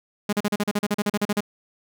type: tone bursts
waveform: sawtooth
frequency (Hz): 206.5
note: G#3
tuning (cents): -10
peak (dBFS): -16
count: 15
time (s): 0.29-1.406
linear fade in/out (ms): 5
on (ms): 38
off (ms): 39
effects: none